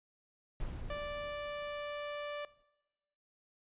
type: noise with exponential decay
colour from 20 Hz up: brown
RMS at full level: -39 dBFS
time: 0.6-2.63 s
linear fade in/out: 2 ms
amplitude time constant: 440 ms
type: tone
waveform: sawtooth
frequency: 586 Hz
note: D5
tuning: 4 cents flat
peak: -34 dBFS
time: 0.9-2.45 s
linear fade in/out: 2 ms
effects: noise-tail reverb RT60 1.0 s tail -20 dB re dry + resampled to 8000 Hz